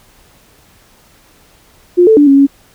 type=tone with pitch steps; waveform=sine; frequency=354.4 / 440.7 / 291.2 / 275.9 / 278 Hz; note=F4 / A4 / D4 / C#4 / C#4; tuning=+25 / +3 / -15 / -8 / +5 cents; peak=-3 dBFS; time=1.97-2.47 s; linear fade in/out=20 ms; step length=100 ms; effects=pink hiss -47 dBFS RMS until 2.74 s